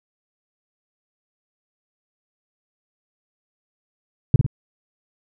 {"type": "tone with echo", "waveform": "sine", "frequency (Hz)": 130.9, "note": "C3", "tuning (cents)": 1, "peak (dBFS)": -4, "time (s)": [4.34, 4.36], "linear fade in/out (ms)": 2, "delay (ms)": 52, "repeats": 2, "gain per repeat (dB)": -7, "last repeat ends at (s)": 4.464, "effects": ["tanh soft clip ceiling -5 dBFS"]}